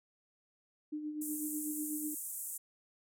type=tone with tremolo; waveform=sine; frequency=302.2 Hz; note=D4; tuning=50 cents sharp; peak=-35 dBFS; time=0.92-2.15 s; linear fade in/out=10 ms; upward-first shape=sine; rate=8.1 Hz; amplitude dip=50%
type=band-pass noise; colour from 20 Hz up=pink; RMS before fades=-42 dBFS; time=1.21-2.58 s; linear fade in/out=10 ms; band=7600 to 15000 Hz; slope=48 dB/octave
effects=none